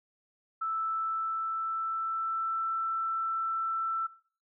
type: tone with pitch glide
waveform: sine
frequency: 1318.5 to 1332.3 Hz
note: E6 to E6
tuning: 0 to +18 cents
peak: -29 dBFS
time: 0.61-4.07 s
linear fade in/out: 10 ms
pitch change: +18 cents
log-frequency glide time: 0.82-2.72 s
effects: noise-tail reverb RT60 0.5 s tail -19 dB re dry